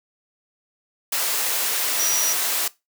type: tone in noise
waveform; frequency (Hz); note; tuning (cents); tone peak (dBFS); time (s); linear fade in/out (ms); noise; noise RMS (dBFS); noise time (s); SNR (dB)
sine; 5810; F#8; -32; -20; 1.99-2.33; 5; white; -23; 1.12-2.68; 0
effects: noise-tail reverb RT60 0.2 s tail -19 dB re dry + high-pass 400 Hz 12 dB/octave